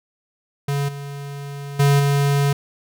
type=tone with level steps; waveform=square; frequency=141.5 Hz; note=C#3; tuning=36 cents sharp; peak=-20 / -30 / -13 / -16 dBFS; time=0.68-2.53 s; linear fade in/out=5 ms; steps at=0.88 / 1.79 / 1.99 s; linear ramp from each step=10 ms; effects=none